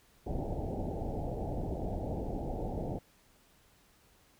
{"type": "low-pass noise", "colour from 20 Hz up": "pink", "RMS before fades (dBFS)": -36, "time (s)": [0.26, 2.99], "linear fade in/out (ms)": 10, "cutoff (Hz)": 840, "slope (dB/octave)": 96, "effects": ["pink hiss -65 dBFS RMS until 4.39 s"]}